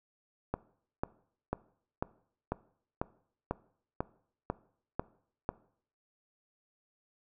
click train, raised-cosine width 1 ms, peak -17 dBFS, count 11, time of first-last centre 0.54-5.49 s, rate 2.02 Hz, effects noise-tail reverb RT60 0.6 s tail -20 dB re dry

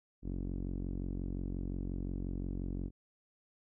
sawtooth tone with low-pass filter, 45.67 Hz, F#1, 22 cents flat, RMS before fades -38 dBFS, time 0.22-2.91 s, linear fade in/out 50 ms, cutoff 290 Hz, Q 2.3, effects none

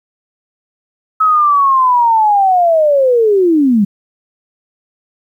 sine linear sweep, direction down, 1291 to 191 Hz, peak -7 dBFS, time 1.2-3.85 s, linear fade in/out 10 ms, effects 8-bit

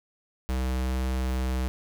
square tone, 64.2 Hz, C2, 32 cents flat, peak -26 dBFS, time 0.49-1.68 s, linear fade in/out 0 ms, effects none

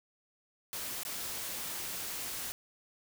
white noise with dropouts, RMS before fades -39 dBFS, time 0.73-2.52 s, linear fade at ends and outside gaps 0 ms, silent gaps 1.033-1.051 s, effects none

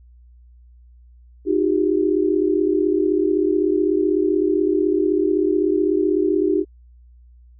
sine tone cluster, 310.2 / 361.7 / 397.7 Hz, D#4 / F#4 / G4, -5 / -39 / +25 cents, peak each -20 dBFS, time 1.45-6.65 s, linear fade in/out 50 ms, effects added 60 Hz sine -45 dBFS peak until 7.59 s

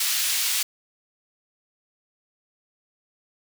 pink high-pass noise, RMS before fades -24 dBFS, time 0-0.63 s, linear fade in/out 5 ms, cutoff 2900 Hz, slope 12 dB/octave, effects none

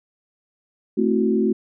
sine chord, F# half-diminished seventh, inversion first, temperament equal, 220 / 261.6 / 329.6 / 370 Hz, A3 / C4 / E4 / F#4, 0 / 0 / 0 / 0 cents, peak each -20 / -24 / -25 / -21 dBFS, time 0.97-1.53 s, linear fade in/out 10 ms, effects none

